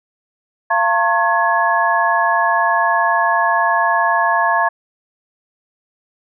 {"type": "tone cluster", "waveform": "sine", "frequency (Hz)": [686, 906, 1085, 1688], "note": ["F5", "A#5", "C#6", "G#6"], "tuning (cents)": [-31, -50, -37, 28], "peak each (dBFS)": -18, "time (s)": [0.7, 4.69], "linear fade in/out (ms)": 10, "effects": []}